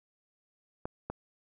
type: clicks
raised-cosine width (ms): 1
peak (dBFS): -21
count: 2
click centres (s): 0.855 / 1.1
effects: none